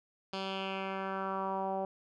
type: tone with low-pass filter sweep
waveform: 10% pulse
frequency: 192.4 Hz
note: G3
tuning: 32 cents flat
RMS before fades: -36 dBFS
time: 0.33-1.85 s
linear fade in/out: 2 ms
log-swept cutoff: 4200 to 680 Hz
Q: 2.8
effects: none